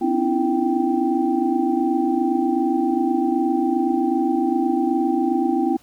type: tone cluster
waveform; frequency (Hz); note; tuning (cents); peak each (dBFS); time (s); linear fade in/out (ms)
sine; 255 / 277.6 / 306.6 / 334.3 / 782; C4 / C#4 / D#4 / E4 / G5; -44 / +3 / -25 / +24 / -4; -23 / -26 / -25 / -21 / -25; 0.01-5.77; 10
effects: pink hiss -54 dBFS RMS until 5.82 s